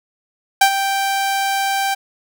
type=tone with ADSR envelope; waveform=sawtooth; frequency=784 Hz; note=G5; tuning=in tune; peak=-3 dBFS; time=0.61-1.95 s; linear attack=6 ms; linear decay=81 ms; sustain=-10 dB; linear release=15 ms; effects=none